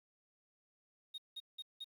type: tone bursts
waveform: sine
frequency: 3729 Hz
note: A#7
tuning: in tune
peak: -40 dBFS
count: 4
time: 1.14-1.844 s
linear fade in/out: 10 ms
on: 41 ms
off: 180 ms
effects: tanh soft clip ceiling -41 dBFS + 11-bit